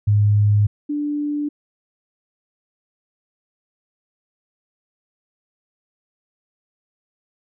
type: tone pair in turn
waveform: sine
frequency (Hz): 103.83 / 293.7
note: G#2 / D4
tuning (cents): 0 / 0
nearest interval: octave + tritone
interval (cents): 1800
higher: second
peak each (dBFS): -12 / -20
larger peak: first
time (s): 0.07-0.67 / 0.89-1.49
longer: neither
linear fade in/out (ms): 10
effects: none